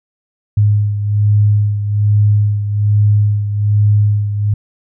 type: beating tone pair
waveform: sine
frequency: 103.83 / 105.03 Hz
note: G#2 / G#2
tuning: 0 / +20 cents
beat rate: 1.2 Hz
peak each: -10 / -17 dBFS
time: 0.57-4.54 s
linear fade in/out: 5 ms
effects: none